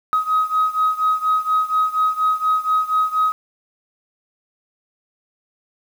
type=beating tone pair; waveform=sine; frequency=1262 / 1266.2 Hz; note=D#6 / D#6; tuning=+24 / +30 cents; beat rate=4.2 Hz; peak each=-17 / -19 dBFS; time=0.13-3.32 s; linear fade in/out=0 ms; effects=tanh soft clip ceiling -10 dBFS + 7-bit